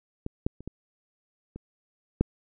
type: clicks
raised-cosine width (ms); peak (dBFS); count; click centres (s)
3; -19 / -12 / -30 / -22 / -26 / -8; 6; 0.264 / 0.465 / 0.606 / 0.676 / 1.56 / 2.21
effects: none